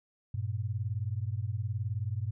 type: beating tone pair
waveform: sine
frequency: 98 / 117 Hz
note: G2 / A#2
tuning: 0 / +7 cents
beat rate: 19 Hz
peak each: -33 / -34 dBFS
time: 0.34-2.31 s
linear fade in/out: 5 ms
effects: none